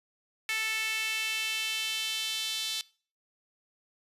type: tone with high-pass filter sweep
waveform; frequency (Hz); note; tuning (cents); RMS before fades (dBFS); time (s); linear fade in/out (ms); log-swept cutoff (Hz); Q
sawtooth; 440; A4; 0; -32; 0.49-2.81; 0; 2200 to 3600; 3.1
effects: noise-tail reverb RT60 0.4 s tail -22 dB re dry + resampled to 32000 Hz